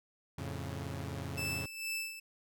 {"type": "chord", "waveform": "sawtooth", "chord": "F augmented", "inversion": "none", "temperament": "equal", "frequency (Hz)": [87.31, 110, 138.59], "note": ["F2", "A2", "C#3"], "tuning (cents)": [0, 0, 0], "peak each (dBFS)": [-38, -40, -38], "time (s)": [0.38, 1.66], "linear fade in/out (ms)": 5}
{"type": "tone with tremolo", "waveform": "sawtooth", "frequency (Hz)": 2637, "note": "E7", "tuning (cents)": 0, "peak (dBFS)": -31, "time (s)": [1.37, 2.2], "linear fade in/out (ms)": 10, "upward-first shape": "sine", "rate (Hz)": 2.2, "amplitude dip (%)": 70}
{"effects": []}